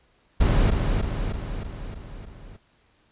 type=noise with echo; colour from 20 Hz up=brown; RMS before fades=-18 dBFS; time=0.4-0.71 s; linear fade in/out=10 ms; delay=310 ms; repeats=6; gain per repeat=-4 dB; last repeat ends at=2.57 s; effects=pink hiss -63 dBFS RMS until 3.11 s + resampled to 8000 Hz